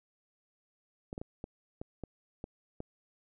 clicks, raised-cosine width 2 ms, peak -26 dBFS, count 8, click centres 1.129 / 1.179 / 1.215 / 1.441 / 1.815 / 2.037 / 2.441 / 2.804 s, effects none

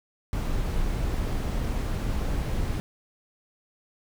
brown noise, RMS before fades -27 dBFS, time 0.33-2.8 s, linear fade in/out 0 ms, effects none

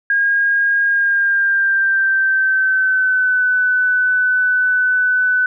sine tone with pitch glide, 1627 to 1500.6 Hz, G#6 to F#6, -36 to +24 cents, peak -12 dBFS, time 0.1-5.46 s, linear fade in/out 2 ms, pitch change -140 cents, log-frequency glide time 0.84-3.45 s, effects none

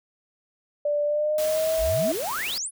sine tone with pitch glide, 587.3 to 644.2 Hz, D5 to E5, 0 to -40 cents, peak -21 dBFS, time 0.85-2.12 s, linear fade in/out 5 ms, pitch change +160 cents, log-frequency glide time 1.05-1.76 s
white noise, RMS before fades -34 dBFS, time 1.38-2.58 s, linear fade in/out 2 ms
sine exponential sweep, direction up, 38.89 to 10940 Hz, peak -27 dBFS, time 1.77-2.71 s, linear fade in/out 50 ms
effects none

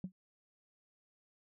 sine tone with exponential decay, 185.5 Hz, F#3, 5 cents sharp, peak -32 dBFS, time 0.04-0.12 s, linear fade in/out 2 ms, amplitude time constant 17 ms, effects tanh soft clip ceiling -33 dBFS

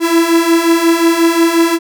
45% pulse beating tone pair, 329.6 / 335.2 Hz, E4 / E4, 0 / +29 cents, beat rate 5.6 Hz, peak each -14 / -10 dBFS, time 0-1.79 s, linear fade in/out 50 ms, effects none

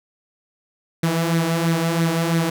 sawtooth tone with flanger, 165.8 Hz, E3, 10 cents sharp, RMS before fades -20 dBFS, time 1.03-2.5 s, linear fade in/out 5 ms, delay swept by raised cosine 0.49 to 4.59 ms, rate 3 Hz, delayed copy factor +0.55, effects none

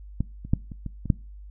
clicks, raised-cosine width 5 ms, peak -12 / -25 / -7 / -24 / -20 / -20 / -6 dBFS, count 7, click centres 0.206 / 0.45 / 0.535 / 0.718 / 0.863 / 1.057 / 1.102 s, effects noise-tail reverb RT60 0.3 s tail -22 dB re dry + added 50 Hz sine -40 dBFS peak until 1.5 s

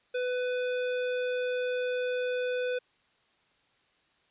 square tone, 498.9 Hz, B4, 17 cents sharp, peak -29 dBFS, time 0.14-2.79 s, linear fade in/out 10 ms, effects white hiss -68 dBFS RMS until 4.3 s + resampled to 8000 Hz

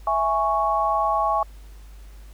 sine chord, C# minor, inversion first, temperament equal, 659.3 / 830.6 / 1108.7 Hz, E5 / G#5 / C#6, 0 / 0 / 0 cents, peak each -25 / -23 / -22 dBFS, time 0.07-1.43 s, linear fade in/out 2 ms, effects added 50 Hz sine -40 dBFS peak until 2.33 s + pink hiss -55 dBFS RMS until 2.33 s

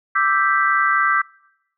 sine chord, E minor seventh, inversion third, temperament equal, 1174.7 / 1318.5 / 1568 / 1975.5 Hz, D6 / E6 / G6 / B6, 0 / 0 / 0 / 0 cents, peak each -19 / -21 / -19 / -23 dBFS, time 0.15-1.22 s, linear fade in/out 10 ms, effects noise-tail reverb RT60 0.9 s tail -26 dB re dry

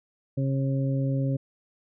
harmonic tone, 135.5 Hz, C#3, 39 cents flat, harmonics 1 / 2 / 3 / 4, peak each -24 / -30 / -41 / -35 dBFS, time 0.37-1.37 s, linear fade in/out 10 ms, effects none

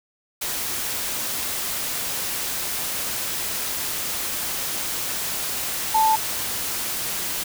sine tone in noise, 880 Hz, A5, in tune, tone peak -15 dBFS, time 5.94-6.16 s, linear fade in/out 10 ms, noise white, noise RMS -27 dBFS, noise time 0.41-7.44 s, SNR +9 dB, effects none

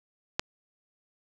click, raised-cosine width 0.2 ms, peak -8 dBFS, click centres 0.395 s, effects none

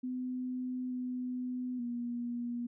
sine tone with pitch steps, 253 / 250.8 / 239.8 Hz, B3 / B3 / A#3, +42 / +27 / +49 cents, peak -34 dBFS, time 0.03-2.67 s, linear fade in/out 10 ms, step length 880 ms, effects none

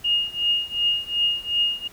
sine tone with tremolo, 2849 Hz, F7, 34 cents sharp, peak -16 dBFS, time 0.04-1.88 s, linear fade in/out 10 ms, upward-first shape triangle, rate 2.7 Hz, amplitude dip 95%, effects pink hiss -48 dBFS RMS until 1.92 s

